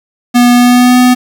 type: tone with pitch glide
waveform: square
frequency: 243.3 to 249.6 Hz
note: B3 to B3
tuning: -26 to +19 cents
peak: -4 dBFS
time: 0.34-1.15 s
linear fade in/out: 20 ms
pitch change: +45 cents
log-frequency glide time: 0.53-0.98 s
effects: 7-bit